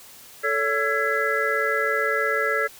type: tone cluster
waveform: sine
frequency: 439.7 / 566 / 1342 / 1665 / 2016 Hz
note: A4 / C#5 / E6 / G#6 / B6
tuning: -1 / +36 / +31 / +4 / +35 cents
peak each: -27 / -28 / -26 / -25 / -28 dBFS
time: 0.43-2.68 s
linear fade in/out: 20 ms
effects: white hiss -46 dBFS RMS until 2.79 s